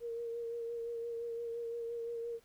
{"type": "tone with vibrato", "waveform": "sine", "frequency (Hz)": 466.2, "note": "A#4", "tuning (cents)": 0, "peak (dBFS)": -37, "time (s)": [0, 2.4], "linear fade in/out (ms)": 50, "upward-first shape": "sine", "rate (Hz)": 5.8, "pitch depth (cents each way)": 23, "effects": ["pink hiss -68 dBFS RMS until 2.44 s"]}